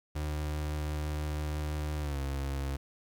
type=tone with pitch glide; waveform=35% pulse; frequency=75.5 to 68.84 Hz; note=D2 to C#2; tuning=+48 to -11 cents; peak=-30 dBFS; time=0.15-2.77 s; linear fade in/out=10 ms; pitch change=-159 cents; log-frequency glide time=2.01-2.19 s; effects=11-bit